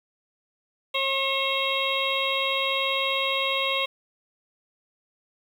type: harmonic tone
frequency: 541 Hz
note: C#5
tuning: 42 cents flat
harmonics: 1 / 2 / 4 / 5 / 6 / 7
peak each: -30 / -30 / -30 / -30 / -30 / -30 dBFS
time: 0.94-3.86 s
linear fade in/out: 10 ms
effects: 8-bit